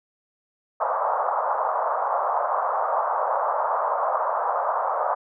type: band-pass noise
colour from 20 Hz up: white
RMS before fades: -24 dBFS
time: 0.8-5.15 s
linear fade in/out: 10 ms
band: 550 to 1200 Hz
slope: 48 dB/octave
effects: none